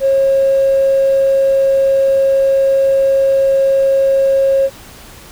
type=tone with tanh clipping; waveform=triangle; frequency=542 Hz; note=C#5; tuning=39 cents flat; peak=-8 dBFS; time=0-4.7 s; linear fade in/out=50 ms; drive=1 dB; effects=pink hiss -37 dBFS RMS until 5.31 s